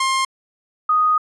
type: tone pair in turn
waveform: sawtooth / sine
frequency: 1061 / 1243.9 Hz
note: C6 / D#6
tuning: +24 / -1 cents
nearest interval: minor third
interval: 275 cents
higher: second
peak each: -13 dBFS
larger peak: neither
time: 0-0.25 / 0.89-1.18 s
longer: second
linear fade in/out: 5 ms
effects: resampled to 24000 Hz